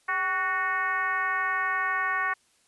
sine tone with frequency modulation, 1480 Hz, F#6, in tune, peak -24 dBFS, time 0.08-2.34 s, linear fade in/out 10 ms, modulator 358 Hz, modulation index 1.6, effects white hiss -65 dBFS RMS until 2.67 s + resampled to 24000 Hz

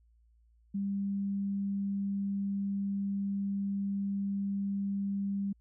sine tone, 198.6 Hz, G3, 23 cents sharp, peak -30 dBFS, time 0.74-5.53 s, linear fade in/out 10 ms, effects added 57 Hz sine -62 dBFS peak until 5.6 s

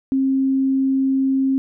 sine tone, 267.5 Hz, C4, 38 cents sharp, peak -15 dBFS, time 0.12-1.58 s, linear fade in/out 0 ms, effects none

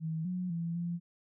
sine tone with pitch steps, 160.3 / 181.4 / 168 / 172.1 Hz, E3 / F#3 / E3 / F3, -48 / -34 / +33 / -25 cents, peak -32 dBFS, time 0-1 s, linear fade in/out 50 ms, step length 250 ms, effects none

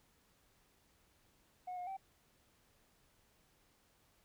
sine tone with pitch steps, 728 / 717 / 772 Hz, F#5 / F5 / G5, -28 / +45 / -27 cents, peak -39 dBFS, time 1.67-1.97 s, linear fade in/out 10 ms, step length 100 ms, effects tanh soft clip ceiling -39 dBFS + pink hiss -72 dBFS RMS until 4.24 s

